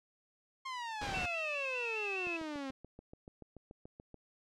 sawtooth exponential sweep, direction down, 1073 to 261.6 Hz, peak -35 dBFS, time 0.65-2.71 s, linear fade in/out 10 ms
pink noise, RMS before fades -40 dBFS, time 1.01-1.26 s, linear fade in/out 5 ms
sine tone with vibrato, 2637 Hz, E7, in tune, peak -36 dBFS, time 1.14-2.37 s, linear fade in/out 5 ms, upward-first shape square, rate 4.9 Hz, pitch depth 29 cents each way
click train, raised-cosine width 2 ms, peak -37 dBFS, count 14, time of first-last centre 2.27-4.143 s, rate 6.94 Hz
effects low-pass 5000 Hz 12 dB/octave

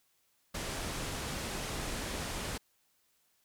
pink low-pass noise, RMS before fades -38 dBFS, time 0.54-2.58 s, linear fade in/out 10 ms, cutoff 11000 Hz, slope 24 dB/octave, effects white hiss -73 dBFS RMS until 3.44 s

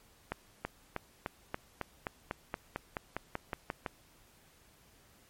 accelerating click train, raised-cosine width 0.5 ms, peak -19 dBFS, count 16, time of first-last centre 0.32-3.862 s, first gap 330 ms, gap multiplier 0.95, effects pink hiss -63 dBFS RMS until 5.29 s + MP3 64 kbps

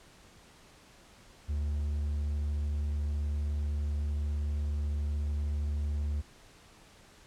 triangle tone, 73.42 Hz, D2, in tune, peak -27 dBFS, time 1.48-6.22 s, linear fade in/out 20 ms, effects pink hiss -57 dBFS RMS until 7.26 s + low-pass 9000 Hz 12 dB/octave

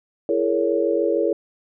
sine chord, A# half-diminished seventh, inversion second, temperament just, 335.6 / 419.5 / 466.2 / 559.4 Hz, E4 / G#4 / A#4 / C#5, +31 / +17 / 0 / +16 cents, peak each -23 dBFS, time 0.29-1.33 s, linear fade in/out 2 ms, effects none

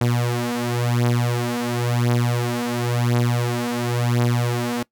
sawtooth beating tone pair, 120 / 120.95 Hz, B2 / B2, -49 / -36 cents, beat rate 0.95 Hz, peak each -18 dBFS, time 0.01-4.83 s, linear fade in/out 5 ms, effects noise-tail reverb RT60 0.1 s tail -22 dB re dry

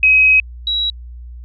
sine tone pair in turn, 2538 / 3881 Hz, D#7 / B7, +34 / -31 cents, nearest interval perfect fifth, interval 735 cents, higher second, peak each -7 / -15 dBFS, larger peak first, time 0.03-0.4 / 0.67-0.9 s, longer first, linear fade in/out 2 ms, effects added 60 Hz sine -30 dBFS peak until 1.44 s

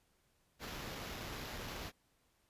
pink noise with sample-and-hold, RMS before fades -45 dBFS, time 0.59-1.92 s, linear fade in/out 50 ms, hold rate 8820 Hz, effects pink hiss -75 dBFS RMS until 2.49 s + resampled to 32000 Hz

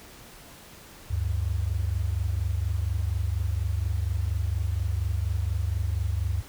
sine tone pair together, 72.3 / 96.51 Hz, D2 / G2, -27 / -27 cents, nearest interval perfect fourth, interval 500 cents, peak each -27 dBFS, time 1.1-6.42 s, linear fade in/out 10 ms, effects pink hiss -48 dBFS RMS until 6.48 s

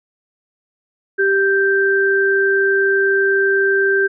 sine tone pair together, 392 / 1568 Hz, G4 / G6, 0 / 0 cents, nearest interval 2 octaves, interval 2400 cents, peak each -15 dBFS, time 1.18-4.08 s, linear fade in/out 20 ms, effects none

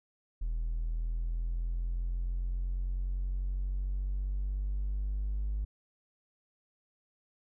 triangle exponential sweep, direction up, 39.91 to 51.3 Hz, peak -27 dBFS, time 0.41-5.65 s, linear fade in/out 10 ms, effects tanh soft clip ceiling -26 dBFS

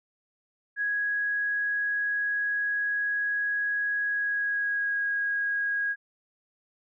sine tone with pitch glide, 1661.2 to 1644 Hz, G#6 to G#6, 0 to -18 cents, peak -25 dBFS, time 0.76-5.96 s, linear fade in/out 50 ms, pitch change -18 cents, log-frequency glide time 4.04-5.03 s, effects none

